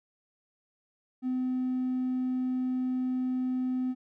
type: tone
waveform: triangle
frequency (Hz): 255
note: C4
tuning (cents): -44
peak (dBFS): -24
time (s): 1.22-3.95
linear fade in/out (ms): 50
effects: tanh soft clip ceiling -23 dBFS